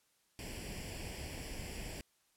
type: noise with comb filter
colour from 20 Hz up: pink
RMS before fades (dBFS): -44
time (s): 0.39-2.01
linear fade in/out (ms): 0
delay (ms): 0.39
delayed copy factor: +0.75
effects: white hiss -74 dBFS RMS until 2.36 s + low-pass 12000 Hz 12 dB/octave